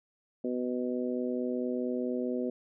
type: harmonic tone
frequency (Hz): 124.5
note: B2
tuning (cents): +14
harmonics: 2 / 3 / 4 / 5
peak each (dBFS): -32 / -35 / -36 / -41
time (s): 0.44-2.5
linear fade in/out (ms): 5
effects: none